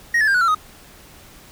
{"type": "tone with pitch steps", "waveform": "triangle", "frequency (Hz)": [1876, 1730.3, 1595.9, 1471.9, 1357.5, 1252.1], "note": ["A#6", "A6", "G6", "F#6", "F6", "D#6"], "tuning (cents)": [11, -29, 31, -9, -50, 11], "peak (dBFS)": -12, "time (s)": [0.14, 0.548], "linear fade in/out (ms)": 5, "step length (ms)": 68, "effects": ["pink hiss -45 dBFS RMS until 1.51 s"]}